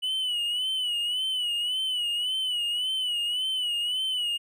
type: tone with vibrato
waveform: triangle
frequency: 2960 Hz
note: F#7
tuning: in tune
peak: -24 dBFS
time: 0.02-4.38 s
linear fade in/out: 20 ms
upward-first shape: sine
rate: 1.8 Hz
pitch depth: 75 cents each way
effects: none